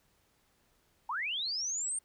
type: linear sweep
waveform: sine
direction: up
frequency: 854 to 8870 Hz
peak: -32 dBFS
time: 1.09-1.99 s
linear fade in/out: 5 ms
effects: pink hiss -71 dBFS RMS until 2.04 s